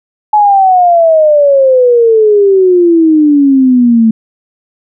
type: exponential sweep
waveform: sine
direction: down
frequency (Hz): 854 to 220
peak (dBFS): -3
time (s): 0.33-4.11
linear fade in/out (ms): 5
effects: none